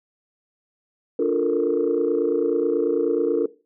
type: chord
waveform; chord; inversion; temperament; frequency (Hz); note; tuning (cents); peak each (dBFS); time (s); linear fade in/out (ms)
sine; Bb major seventh; first; just; 291.4 / 349.6 / 437 / 466.2; D4 / F4 / A4 / Bb4; -13 / +2 / -12 / 0; -24 / -23 / -23 / -21; 1.19-3.46; 5
effects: noise-tail reverb RT60 0.3 s tail -18 dB re dry + tanh soft clip ceiling -11 dBFS